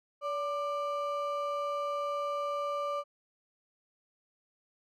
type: ring-modulated tone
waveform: triangle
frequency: 881 Hz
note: A5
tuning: 2 cents sharp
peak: -26 dBFS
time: 0.21-3.04 s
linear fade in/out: 50 ms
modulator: 307 Hz
effects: none